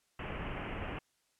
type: low-pass noise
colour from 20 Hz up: pink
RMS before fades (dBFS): -40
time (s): 0.19-0.99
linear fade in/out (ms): 5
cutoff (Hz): 3000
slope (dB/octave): 96
effects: white hiss -75 dBFS RMS until 1.39 s + low-pass 10000 Hz 12 dB/octave